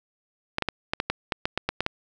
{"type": "clicks", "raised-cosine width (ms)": 0.3, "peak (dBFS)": -8, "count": 12, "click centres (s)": [0.584, 0.623, 0.687, 0.935, 1.001, 1.1, 1.322, 1.455, 1.576, 1.69, 1.806, 1.864], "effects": []}